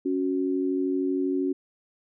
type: tone pair together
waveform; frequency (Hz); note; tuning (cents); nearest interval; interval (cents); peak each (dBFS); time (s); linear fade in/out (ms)
sine; 277.2 / 370; C#4 / F#4; 0 / 0; perfect fourth; 500; -25 / -27; 0.05-1.53; 10
effects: none